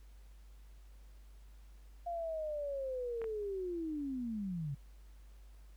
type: linear sweep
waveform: sine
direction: down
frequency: 698.5 to 133.2 Hz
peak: -36 dBFS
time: 2.06-4.75 s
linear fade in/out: 10 ms
type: clicks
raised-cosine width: 0.5 ms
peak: -33 dBFS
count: 2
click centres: 3.217 / 3.242 s
effects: added 50 Hz sine -53 dBFS peak until 5.76 s + pink hiss -70 dBFS RMS until 5.76 s